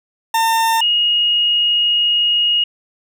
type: tone pair in turn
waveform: 40% pulse / sine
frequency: 905 / 2873 Hz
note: A5 / F7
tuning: +48 / +48 cents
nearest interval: octave + minor sixth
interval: 2000 cents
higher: second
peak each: -12 dBFS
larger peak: neither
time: 0.34-0.81 / 0.81-2.64 s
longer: second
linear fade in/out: 5 ms
effects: none